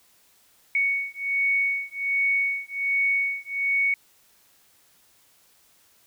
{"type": "beating tone pair", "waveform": "sine", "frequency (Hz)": [2225, 2226.3], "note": ["C#7", "C#7"], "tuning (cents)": [6, 7], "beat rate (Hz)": 1.3, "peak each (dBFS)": -25, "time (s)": [0.75, 3.94], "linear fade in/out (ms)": 2, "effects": ["white hiss -60 dBFS RMS until 6.06 s"]}